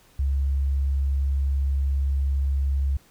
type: tone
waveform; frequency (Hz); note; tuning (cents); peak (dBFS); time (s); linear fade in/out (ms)
sine; 68.7; C#2; -15; -20; 0.19-2.97; 5
effects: pink hiss -57 dBFS RMS until 3.1 s